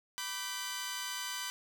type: chord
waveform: 10% pulse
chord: G major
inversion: first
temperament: equal with one note detuned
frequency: 987.8 / 1174.7 / 1536.6 Hz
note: B5 / D6 / G6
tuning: 0 / 0 / -35 cents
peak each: -32 / -36 / -32 dBFS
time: 0.18-1.5 s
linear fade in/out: 0 ms
effects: none